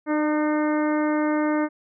harmonic tone with a mistuned harmonic, 303.7 Hz, D#4, 42 cents flat, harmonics 1 / 2 / 3 / 4 / 5 / 6 / 7, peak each -21 / -27 / -31 / -33 / -35 / -37 / -38 dBFS, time 0.06-1.69 s, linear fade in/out 50 ms, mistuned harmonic 2, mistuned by -17 cents, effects none

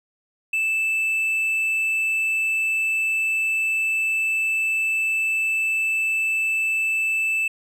triangle tone, 2637 Hz, E7, in tune, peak -18 dBFS, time 0.53-7.48 s, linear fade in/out 5 ms, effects none

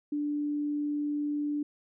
sine tone, 293.7 Hz, D4, in tune, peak -28 dBFS, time 0.12-1.63 s, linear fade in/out 5 ms, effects none

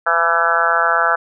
harmonic tone with a mistuned harmonic, 168.3 Hz, E3, 36 cents sharp, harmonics 3 / 4 / 5 / 6 / 7 / 8 / 9 / 10, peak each -26 / -21 / -23 / -24 / -22 / -17 / -19 / -24 dBFS, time 0.06-1.16 s, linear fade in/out 10 ms, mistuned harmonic 6, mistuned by -36 cents, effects none

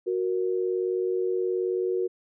sine tone pair together, 368.5 / 467.3 Hz, F#4 / A#4, -7 / +4 cents, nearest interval major third, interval 411 cents, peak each -25 / -29 dBFS, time 0.06-2.08 s, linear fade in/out 20 ms, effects none

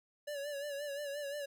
square tone with vibrato, 573 Hz, D5, 43 cents flat, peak -39 dBFS, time 0.27-1.46 s, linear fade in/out 10 ms, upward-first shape sine, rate 5.7 Hz, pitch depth 58 cents each way, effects none

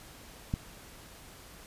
click, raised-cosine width 5 ms, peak -17 dBFS, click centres 0.539 s, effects pink hiss -51 dBFS RMS until 1.66 s + resampled to 32000 Hz

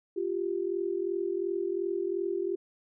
sine tone pair together, 349.2 / 392 Hz, F4 / G4, 0 / 0 cents, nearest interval major second, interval 200 cents, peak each -31 / -31 dBFS, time 0.16-2.56 s, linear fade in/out 10 ms, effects none

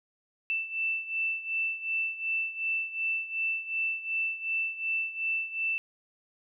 sine beating tone pair, 2659 / 2661.7 Hz, E7 / E7, +14 / +16 cents, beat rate 2.7 Hz, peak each -30 / -34 dBFS, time 0.5-5.78 s, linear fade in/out 0 ms, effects none

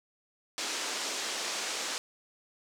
white band-pass noise, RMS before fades -35 dBFS, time 0.58-1.98 s, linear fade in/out 0 ms, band 260 to 7200 Hz, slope 24 dB/octave, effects none

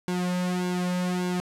sawtooth tone with flanger, 180 Hz, F#3, 47 cents flat, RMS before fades -27 dBFS, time 0.08-1.4 s, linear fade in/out 0 ms, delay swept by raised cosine 1.6 to 2.7 ms, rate 1.7 Hz, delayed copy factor -0.9, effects low-pass 11000 Hz 12 dB/octave

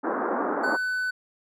pink band-pass noise, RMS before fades -27 dBFS, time 0.03-0.77 s, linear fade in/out 20 ms, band 240 to 1500 Hz, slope 48 dB/octave
triangle tone, 1500 Hz, F#6, 23 cents sharp, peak -23 dBFS, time 0.63-1.11 s, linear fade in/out 10 ms
effects none

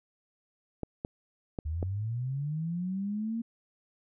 clicks, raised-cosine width 2 ms, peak -20 dBFS, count 4, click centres 0.833 / 1.049 / 1.588 / 1.828 s
sine linear sweep, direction up, 73.42 to 233.1 Hz, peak -30 dBFS, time 1.65-3.42 s, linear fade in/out 10 ms
effects none

